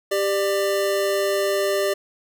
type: tone pair together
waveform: square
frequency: 394.4 / 595 Hz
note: G4 / D5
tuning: +11 / +22 cents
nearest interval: perfect fifth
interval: 711 cents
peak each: -23 / -23 dBFS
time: 0.11-1.94 s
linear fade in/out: 10 ms
effects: none